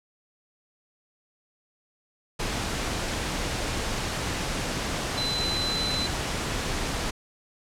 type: tone in noise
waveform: sine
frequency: 4031 Hz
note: B7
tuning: 35 cents sharp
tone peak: -27 dBFS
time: 5.17-6.07 s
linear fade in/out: 10 ms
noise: pink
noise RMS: -29 dBFS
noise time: 2.39-7.11 s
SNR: -1 dB
effects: low-pass 8000 Hz 12 dB/octave